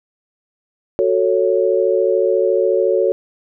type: chord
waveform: sine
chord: F# minor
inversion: none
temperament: just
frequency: 370 / 444 / 555 Hz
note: F#4 / A4 / C#5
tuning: 0 / +16 / +2 cents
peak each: -17 dBFS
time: 0.99-3.12 s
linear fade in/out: 0 ms
effects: none